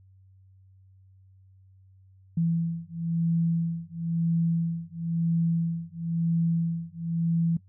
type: beating tone pair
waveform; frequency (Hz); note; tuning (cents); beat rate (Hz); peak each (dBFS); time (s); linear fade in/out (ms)
sine; 166.3 / 167.29; E3 / E3; +16 / +26; 0.99; -27 / -27; 2.37-7.57; 5
effects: noise-tail reverb RT60 0.1 s tail -19 dB re dry + added 95 Hz sine -53 dBFS peak until 7.68 s